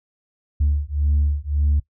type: beating tone pair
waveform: sine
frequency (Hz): 72.1 / 73.9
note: D2 / D2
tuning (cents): -31 / +11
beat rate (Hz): 1.8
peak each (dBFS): -19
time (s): 0.6-1.8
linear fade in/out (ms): 10
effects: noise-tail reverb RT60 0.1 s tail -20 dB re dry + tanh soft clip ceiling -12 dBFS